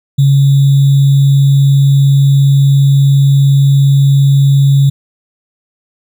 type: tone with sample-and-hold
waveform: sine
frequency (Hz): 138.59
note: C#3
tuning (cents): 0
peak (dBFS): -4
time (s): 0.18-4.9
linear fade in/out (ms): 10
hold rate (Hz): 3675
effects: none